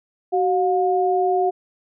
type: tone pair together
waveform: sine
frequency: 376 / 715.1 Hz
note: F#4 / F5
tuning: +28 / +41 cents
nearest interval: major seventh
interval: 1113 cents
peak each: -19 dBFS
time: 0.32-1.51 s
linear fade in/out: 20 ms
effects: none